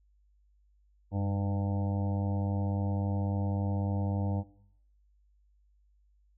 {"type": "harmonic tone with a mistuned harmonic", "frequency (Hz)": 100, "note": "G2", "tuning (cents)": 35, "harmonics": [1, 2, 3, 5, 6, 7, 8, 9], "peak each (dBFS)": [-29, -35, -39, -43, -45, -46, -47, -48], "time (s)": [1.11, 4.44], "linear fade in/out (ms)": 50, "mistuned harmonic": 1, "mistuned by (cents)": -64, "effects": ["noise-tail reverb RT60 0.7 s tail -19 dB re dry", "added 50 Hz sine -63 dBFS peak until 6.37 s"]}